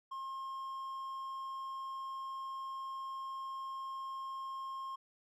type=tone; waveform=triangle; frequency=1069 Hz; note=C6; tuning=37 cents sharp; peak=-38 dBFS; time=0.11-4.96 s; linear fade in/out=10 ms; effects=none